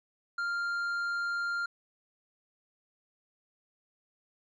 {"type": "tone with tanh clipping", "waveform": "triangle", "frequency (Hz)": 1396, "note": "F6", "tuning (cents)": -1, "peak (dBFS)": -31, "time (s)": [0.38, 1.66], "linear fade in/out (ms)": 5, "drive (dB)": 10, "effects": []}